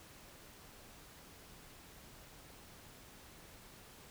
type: silence
effects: pink hiss -57 dBFS RMS until 4.1 s